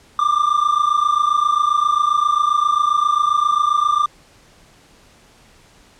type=tone pair together; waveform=triangle; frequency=1176.5 / 1204 Hz; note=D6 / D6; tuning=+3 / +43 cents; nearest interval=unison; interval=40 cents; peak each=-15 dBFS; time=0.19-4.06 s; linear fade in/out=2 ms; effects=pink hiss -50 dBFS RMS until 5.99 s + low-pass 9000 Hz 12 dB/octave